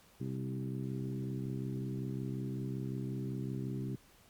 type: harmonic tone with a mistuned harmonic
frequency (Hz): 65.41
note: C2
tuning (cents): 0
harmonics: 2 / 3 / 4 / 5 / 6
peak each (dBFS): -38 / -42 / -44 / -46 / -48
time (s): 0.2-3.96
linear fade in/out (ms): 10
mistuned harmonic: 2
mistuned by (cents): -20
effects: pink hiss -63 dBFS RMS until 4.29 s + Opus 48 kbps